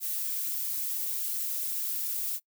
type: noise with flanger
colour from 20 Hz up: violet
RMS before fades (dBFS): -32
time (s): 0-2.4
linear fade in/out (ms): 50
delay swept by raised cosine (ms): 1.8 to 7.7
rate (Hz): 1.8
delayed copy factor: +0.55
effects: noise-tail reverb RT60 0.1 s tail -23 dB re dry